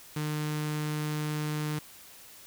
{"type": "tone with notch filter", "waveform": "sawtooth", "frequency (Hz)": 151.5, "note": "D#3", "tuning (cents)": -46, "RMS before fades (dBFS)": -32, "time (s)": [0.16, 1.79], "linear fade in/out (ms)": 5, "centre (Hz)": 650, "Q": 1.8, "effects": ["white hiss -51 dBFS RMS until 2.46 s"]}